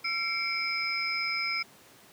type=tone cluster; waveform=sine; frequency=1351 / 2147 / 2307 / 5090 Hz; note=E6 / C7 / D7 / D#8; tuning=+42 / +44 / -31 / +39 cents; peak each=-37 / -36 / -31 / -33 dBFS; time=0.04-1.63 s; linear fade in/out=10 ms; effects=pink hiss -55 dBFS RMS until 2.12 s + high-pass 150 Hz 12 dB/octave